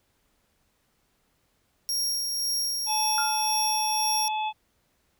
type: tone with tremolo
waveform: sawtooth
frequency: 5588 Hz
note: F8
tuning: in tune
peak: -22 dBFS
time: 1.89-4.28 s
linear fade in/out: 0 ms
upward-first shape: sine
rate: 1.9 Hz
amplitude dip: 30%
type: harmonic tone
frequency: 861 Hz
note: A5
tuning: 38 cents flat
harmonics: 1 / 3 / 4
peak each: -26 / -36 / -38 dBFS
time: 2.86-4.53 s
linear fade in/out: 50 ms
type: tone with exponential decay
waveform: sine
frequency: 1396.9 Hz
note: F6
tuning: in tune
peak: -25 dBFS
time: 3.18-3.57 s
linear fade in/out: 1 ms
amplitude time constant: 84 ms
effects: pink hiss -70 dBFS RMS until 5.19 s